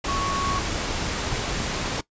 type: tone in noise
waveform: sine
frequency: 1108.7 Hz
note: C#6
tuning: in tune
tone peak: -25 dBFS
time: 0.08-0.59 s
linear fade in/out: 5 ms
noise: pink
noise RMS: -27 dBFS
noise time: 0.04-2.01 s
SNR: -1 dB
effects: noise-tail reverb RT60 0.1 s tail -19 dB re dry + resampled to 16000 Hz